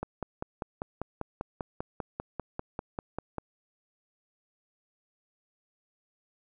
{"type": "click train", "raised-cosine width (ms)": 1, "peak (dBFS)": -19, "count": 18, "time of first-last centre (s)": [0.03, 3.383], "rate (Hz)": 5.07, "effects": []}